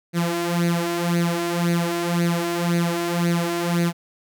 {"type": "tone with flanger", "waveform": "sawtooth", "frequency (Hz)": 171.5, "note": "F3", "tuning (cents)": -31, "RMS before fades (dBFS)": -22, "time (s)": [0.13, 3.93], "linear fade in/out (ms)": 50, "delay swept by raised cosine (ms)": [0.46, 3.06], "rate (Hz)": 1.9, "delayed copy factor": 0.7, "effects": []}